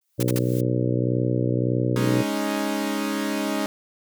blue noise with exponential growth, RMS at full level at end -37 dBFS, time 0.01-0.61 s, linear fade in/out 5 ms, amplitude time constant 130 ms
harmonic tone, 61.74 Hz, B1, in tune, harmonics 2 / 3 / 4 / 5 / 6 / 7 / 8 / 9, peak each -23 / -30 / -30 / -27 / -30 / -32 / -31 / -33 dBFS, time 0.18-2.23 s, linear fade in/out 20 ms
white noise bursts, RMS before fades -30 dBFS, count 3, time 0.2-0.387 s, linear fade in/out 2 ms, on 29 ms, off 50 ms
sawtooth chord, Ab suspended fourth, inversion none, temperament equal, 207.7 / 277.2 / 311.1 Hz, Ab3 / Db4 / Eb4, 0 / 0 / 0 cents, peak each -24 dBFS, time 1.96-3.66 s, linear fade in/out 0 ms
effects none

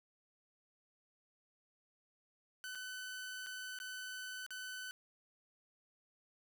sawtooth tone with dropouts, 1508 Hz, F#6, 32 cents sharp, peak -40 dBFS, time 2.64-4.91 s, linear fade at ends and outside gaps 0 ms, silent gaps 2.75-2.755 / 3.463-3.468 / 3.788-3.801 / 4.464-4.506 s, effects 12-bit

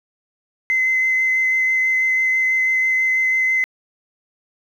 sine tone with vibrato, 2053 Hz, C7, 33 cents flat, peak -14 dBFS, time 0.7-3.64 s, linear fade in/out 0 ms, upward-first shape sine, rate 6.1 Hz, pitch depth 11 cents each way, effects tanh soft clip ceiling -10 dBFS + 8-bit

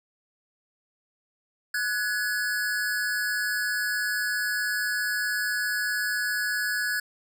square tone pair together, 1480 / 1687.7 Hz, F#6 / G#6, 0 / +27 cents, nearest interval major second, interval 227 cents, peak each -30 / -28 dBFS, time 1.74-7 s, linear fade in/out 5 ms, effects none

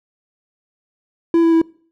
triangle tone with pitch steps, 334.6 / 330.9 / 327.3 Hz, E4 / E4 / E4, +26 / +7 / -12 cents, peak -8 dBFS, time 1.34-1.616 s, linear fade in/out 2 ms, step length 92 ms, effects noise-tail reverb RT60 0.5 s tail -24 dB re dry

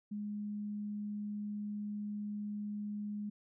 sine tone, 207.7 Hz, G#3, in tune, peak -37 dBFS, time 0.11-3.3 s, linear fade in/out 10 ms, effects none

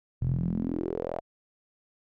sawtooth tone with band-pass filter sweep, 42.49 Hz, F1, 47 cents flat, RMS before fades -30 dBFS, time 0.21-1.21 s, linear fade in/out 10 ms, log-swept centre 110 to 690 Hz, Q 5, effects none

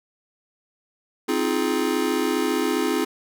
square chord, F minor seventh, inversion second, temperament just, 261.9 / 314.3 / 349.2 / 419.1 Hz, C4 / Eb4 / F4 / Ab4, +2 / +18 / 0 / +16 cents, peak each -27 dBFS, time 1.28-3.05 s, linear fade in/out 10 ms, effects none

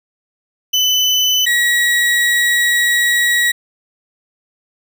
35% pulse tone pair in turn, 3010 / 1914.1 Hz, F#7 / A#6, +29 / +45 cents, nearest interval minor sixth, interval 784 cents, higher first, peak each -10 dBFS, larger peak neither, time 0.73-1.46 / 1.46-3.52 s, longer second, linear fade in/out 10 ms, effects 8-bit

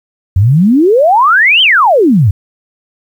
sine exponential two-way sweep, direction up then down, 87.31 to 3227 to 87.31 Hz, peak -4 dBFS, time 0.36-2.31 s, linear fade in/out 5 ms, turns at 1.62 s, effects 7-bit

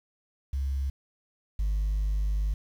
sine tone pair in turn, 68.1 / 50.74 Hz, C#2 / G#1, -30 / -40 cents, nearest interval perfect fourth, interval 510 cents, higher first, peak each -25 / -22 dBFS, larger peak second, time 0.53-0.9 / 1.59-2.54 s, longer second, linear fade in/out 5 ms, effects tanh soft clip ceiling -23 dBFS + 9-bit

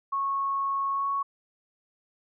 sine tone with pitch glide, 1100 to 1110.2 Hz, C#6 to C#6, -14 to +2 cents, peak -25 dBFS, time 0.12-1.23 s, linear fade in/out 10 ms, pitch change +16 cents, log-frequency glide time 0.92-1.07 s, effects none

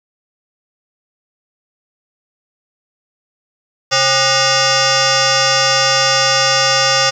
sine tone with frequency modulation, 2144 Hz, C7, 42 cents sharp, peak -10 dBFS, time 3.91-7.11 s, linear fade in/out 20 ms, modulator 671 Hz, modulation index 6, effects 8-bit

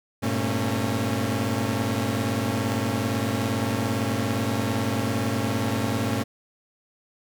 sawtooth tone cluster, 100.2 / 117.8 / 225.2 / 273.4 Hz, G2 / A#2 / A3 / C#4, +38 / +19 / +40 / -24 cents, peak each -25 dBFS, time 0.22-6.24 s, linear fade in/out 20 ms, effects none

